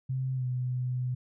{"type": "tone with pitch glide", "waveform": "sine", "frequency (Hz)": [130.81, 125.92], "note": ["C3", "B2"], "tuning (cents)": [0, 34], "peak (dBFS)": -28, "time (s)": [0.09, 1.15], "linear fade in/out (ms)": 10, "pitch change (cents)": -66, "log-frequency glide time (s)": [0.35, 0.45], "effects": []}